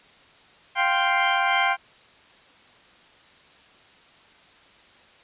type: chord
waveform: 20% pulse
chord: F suspended second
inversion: none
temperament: equal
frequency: 698.5 / 784 / 1046.5 Hz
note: F5 / G5 / C6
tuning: 0 / 0 / 0 cents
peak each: -21 / -17 / -19 dBFS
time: 0.75-1.77 s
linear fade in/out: 50 ms
effects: white hiss -53 dBFS RMS until 5.23 s + resampled to 8000 Hz